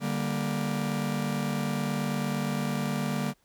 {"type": "chord", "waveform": "45% pulse", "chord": "G minor", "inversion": "second", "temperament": "just", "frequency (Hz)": [147, 196, 235.2], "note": ["D3", "G3", "Bb3"], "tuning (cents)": [2, 0, 16], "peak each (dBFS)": -32, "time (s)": [0, 3.34], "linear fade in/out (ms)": 50, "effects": ["pink hiss -68 dBFS RMS until 3.44 s"]}